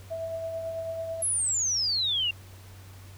sine tone with tremolo, 656 Hz, E5, 9 cents flat, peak -29 dBFS, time 0.1-1.23 s, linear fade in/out 20 ms, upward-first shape triangle, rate 9.1 Hz, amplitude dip 40%
sine exponential sweep, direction down, 11175 to 2733 Hz, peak -24 dBFS, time 1.22-2.31 s, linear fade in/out 5 ms
effects added 95 Hz sine -45 dBFS peak until 3.17 s + pink hiss -53 dBFS RMS until 3.17 s

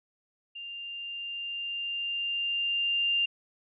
sine tone with level ramp, 2794 Hz, F7, in tune, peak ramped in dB -38 to -23 dBFS, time 0.55-3.26 s, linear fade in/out 10 ms, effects none

